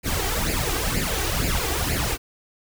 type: noise with flanger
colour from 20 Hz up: pink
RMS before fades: -24 dBFS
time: 0.03-2.18 s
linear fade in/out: 50 ms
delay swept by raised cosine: 0.42 to 2.62 ms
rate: 2.1 Hz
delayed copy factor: +0.75
effects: none

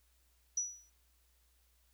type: tone with exponential decay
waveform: sine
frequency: 5880 Hz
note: F#8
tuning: 12 cents flat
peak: -29 dBFS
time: 0.57-0.9 s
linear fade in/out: 5 ms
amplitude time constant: 70 ms
effects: added 60 Hz sine -70 dBFS peak until 1.93 s + white hiss -74 dBFS RMS until 1.93 s

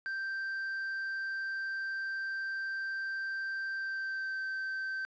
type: tone with pitch glide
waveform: triangle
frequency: 1568 to 1551.8 Hz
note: G6 to G6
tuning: 0 to -18 cents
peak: -32 dBFS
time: 0.06-5.05 s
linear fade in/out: 0 ms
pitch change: -18 cents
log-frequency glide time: 3.77-4.39 s
effects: resampled to 16000 Hz + 11-bit

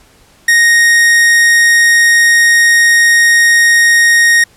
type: tone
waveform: 45% pulse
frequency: 1864.7 Hz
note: A#6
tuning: in tune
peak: -5 dBFS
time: 0.48-4.44 s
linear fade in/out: 5 ms
effects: pink hiss -46 dBFS RMS until 4.56 s + low-pass 12000 Hz 12 dB/octave

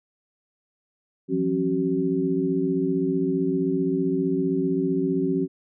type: tone cluster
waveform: sine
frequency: 168.2 / 183.6 / 271.6 / 378.7 Hz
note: E3 / F#3 / C#4 / F#4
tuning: +35 / -13 / -35 / +40 cents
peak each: -30 / -29 / -24 / -25 dBFS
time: 1.28-5.48 s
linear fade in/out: 50 ms
effects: none

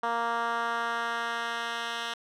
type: tone with band-pass filter sweep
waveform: 10% pulse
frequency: 233.1 Hz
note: A#3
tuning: in tune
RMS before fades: -31 dBFS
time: 0.03-2.14 s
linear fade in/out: 5 ms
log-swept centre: 1000 to 2700 Hz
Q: 1.3
effects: none

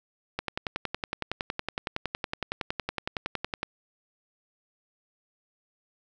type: click train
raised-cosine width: 0.3 ms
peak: -13 dBFS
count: 36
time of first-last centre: 0.39-3.631 s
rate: 10.8 Hz
effects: none

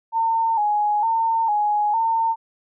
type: tone with vibrato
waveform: sine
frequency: 870 Hz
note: A5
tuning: 20 cents flat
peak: -17 dBFS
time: 0.12-2.36 s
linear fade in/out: 50 ms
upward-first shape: square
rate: 1.1 Hz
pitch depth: 71 cents each way
effects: none

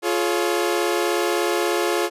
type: chord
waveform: sawtooth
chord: Db major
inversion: first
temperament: equal with one note detuned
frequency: 349.2 / 425.7 / 554.4 Hz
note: F4 / Ab4 / Db5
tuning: 0 / +43 / 0 cents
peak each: -18 / -20 / -23 dBFS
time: 0.02-2.1 s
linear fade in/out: 50 ms
effects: resampled to 32000 Hz

